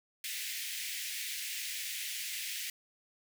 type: high-pass noise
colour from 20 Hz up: pink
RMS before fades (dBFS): -39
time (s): 0.24-2.7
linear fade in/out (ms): 2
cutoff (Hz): 1900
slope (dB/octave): 48
effects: none